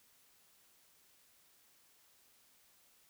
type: silence
effects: white hiss -68 dBFS RMS until 3.09 s